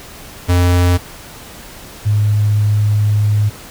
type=tone pair in turn; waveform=square / sine; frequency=88.7 / 104.74 Hz; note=F2 / G#2; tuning=+27 / +15 cents; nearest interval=minor third; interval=288 cents; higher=second; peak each=-10 dBFS; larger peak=neither; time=0.48-0.98 / 2.05-3.5 s; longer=second; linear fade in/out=20 ms; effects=pink hiss -35 dBFS RMS until 3.7 s